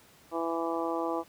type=harmonic tone; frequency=166.2 Hz; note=E3; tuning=15 cents sharp; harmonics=2 / 3 / 4 / 5 / 6 / 7; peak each=-33 / -35 / -36 / -37 / -38 / -38 dBFS; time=0.31-1.24 s; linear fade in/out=50 ms; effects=pink hiss -58 dBFS RMS until 1.28 s + high-pass 80 Hz 12 dB/octave